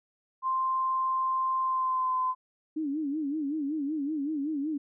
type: tone with pitch glide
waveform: sine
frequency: 1046.5 to 1025.6 Hz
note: C6 to C6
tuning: 0 to -35 cents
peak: -25 dBFS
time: 0.42-2.35 s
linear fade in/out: 50 ms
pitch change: -35 cents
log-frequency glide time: 1.61-2.18 s
type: tone with vibrato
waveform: sine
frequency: 295.3 Hz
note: D4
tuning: 10 cents sharp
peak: -28 dBFS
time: 2.76-4.78 s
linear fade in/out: 10 ms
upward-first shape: sine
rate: 5.3 Hz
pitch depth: 130 cents each way
effects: none